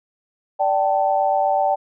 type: chord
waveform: sine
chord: D suspended fourth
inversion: none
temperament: equal with one note detuned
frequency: 587.3 / 771.9 / 880 Hz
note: D5 / G5 / A5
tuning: 0 / -27 / 0 cents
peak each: -21 / -18 / -23 dBFS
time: 0.59-1.76 s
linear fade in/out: 20 ms
effects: none